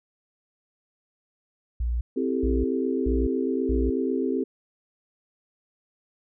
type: tone bursts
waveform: sine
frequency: 59.2 Hz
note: A#1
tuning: 27 cents sharp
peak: -23 dBFS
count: 4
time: 1.8-3.9 s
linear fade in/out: 5 ms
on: 210 ms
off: 420 ms
type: chord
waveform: sine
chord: A minor seventh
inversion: first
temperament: equal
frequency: 261.6 / 329.6 / 392 / 440 Hz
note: C4 / E4 / G4 / A4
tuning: 0 / 0 / 0 / 0 cents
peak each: -26 / -31 / -28 / -31 dBFS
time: 2.16-4.44 s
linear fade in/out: 10 ms
effects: none